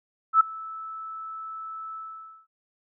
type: tone with ADSR envelope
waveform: sine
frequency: 1311 Hz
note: E6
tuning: 10 cents flat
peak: -11 dBFS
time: 0.33-2.47 s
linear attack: 74 ms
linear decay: 8 ms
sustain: -23 dB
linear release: 520 ms
effects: none